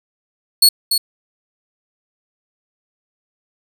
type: tone with echo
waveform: sawtooth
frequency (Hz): 4367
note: C#8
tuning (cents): -27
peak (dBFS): -4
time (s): 0.62-0.69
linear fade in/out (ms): 5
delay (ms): 290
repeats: 1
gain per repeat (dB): -7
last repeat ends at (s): 0.98
effects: none